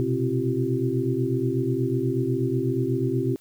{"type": "tone cluster", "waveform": "sine", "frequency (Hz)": [122.4, 130.6, 265.4, 340.6, 385.8], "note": ["B2", "C3", "C4", "F4", "G4"], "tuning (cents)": [-15, -3, 25, -43, -28], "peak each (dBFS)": -28, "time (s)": [0, 3.36], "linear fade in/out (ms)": 0, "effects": ["white hiss -58 dBFS RMS until 3.4 s"]}